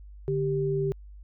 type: tone pair together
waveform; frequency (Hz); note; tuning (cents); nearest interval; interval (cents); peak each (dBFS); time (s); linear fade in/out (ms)
sine; 146.83 / 392; D3 / G4; 0 / 0; octave + perfect fourth; 1700; -28 / -26; 0.28-0.92; 0
effects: added 50 Hz sine -43 dBFS peak until 1.23 s